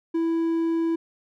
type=tone; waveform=triangle; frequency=330.1 Hz; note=E4; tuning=2 cents sharp; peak=-19 dBFS; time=0.14-0.96 s; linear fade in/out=10 ms; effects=none